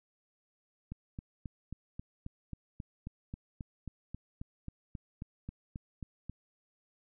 click train, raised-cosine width 5 ms, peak -28 dBFS, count 21, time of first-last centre 0.92-6.296 s, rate 3.72 Hz, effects none

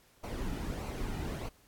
brown noise with flanger, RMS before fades -37 dBFS, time 0.23-1.49 s, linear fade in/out 10 ms, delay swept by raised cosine 0.57 to 1.87 ms, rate 1.6 Hz, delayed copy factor -0.5, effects pink hiss -64 dBFS RMS until 1.67 s + AAC 64 kbps

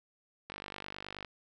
click train, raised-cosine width 0.3 ms, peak -25 dBFS, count 38, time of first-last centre 0.5-1.247 s, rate 49.5 Hz, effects none

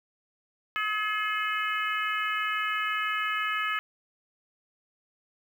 harmonic tone, 426 Hz, G#4, 44 cents sharp, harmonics 3 / 4 / 5 / 6 / 7, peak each -30 / -32 / -34 / -36 / -37 dBFS, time 0.76-3.79 s, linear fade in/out 0 ms, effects 9-bit

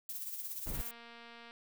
violet noise with tremolo, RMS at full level -40 dBFS, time 0.09-0.91 s, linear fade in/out 2 ms, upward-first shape sine, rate 17 Hz, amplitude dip 50%
brown noise, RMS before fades -39 dBFS, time 0.66-0.82 s, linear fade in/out 10 ms
click train, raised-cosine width 0.3 ms, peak -37 dBFS, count 181, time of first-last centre 0.74-1.509 s, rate 234 Hz
effects none

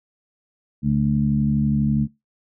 harmonic tone with a mistuned harmonic, 72.1 Hz, D2, 31 cents flat, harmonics 1 / 2 / 3 / 4, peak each -29 / -20 / -19 / -31 dBFS, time 0.82-2.08 s, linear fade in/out 50 ms, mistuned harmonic 1, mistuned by +15 cents, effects noise-tail reverb RT60 0.2 s tail -22 dB re dry

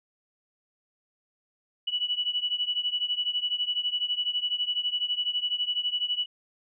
sine beating tone pair, 2945 / 2957 Hz, F#7 / F#7, -9 / -2 cents, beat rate 12 Hz, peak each -28 / -30 dBFS, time 1.87-6.26 s, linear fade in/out 10 ms, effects none

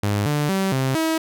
sawtooth tone with pitch steps, 102.6 / 147.8 / 192.6 / 132.4 / 321.5 Hz, G#2 / D3 / G3 / C3 / E4, -21 / +11 / -30 / +21 / -43 cents, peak -15 dBFS, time 0.03-1.18 s, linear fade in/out 5 ms, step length 230 ms, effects none

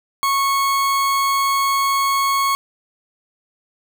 40% pulse tone, 1101 Hz, C#6, 12 cents flat, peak -15 dBFS, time 0.23-2.55 s, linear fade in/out 0 ms, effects none

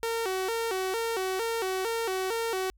sawtooth tone with vibrato, 415.3 Hz, G#4, in tune, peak -24 dBFS, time 0.03-2.7 s, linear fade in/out 0 ms, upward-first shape square, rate 2.2 Hz, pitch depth 170 cents each way, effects added 50 Hz sine -58 dBFS peak until 2.77 s

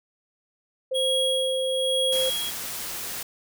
sine tone, 521 Hz, C5, 7 cents flat, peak -24 dBFS, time 0.91-2.3 s, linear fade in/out 10 ms
square tone with tremolo, 3300 Hz, G#7, 12 cents flat, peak -23 dBFS, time 0.94-2.51 s, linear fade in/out 20 ms, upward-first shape sine, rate 1.1 Hz, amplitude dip 55%
white noise, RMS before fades -33 dBFS, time 2.12-3.23 s, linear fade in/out 5 ms
effects none

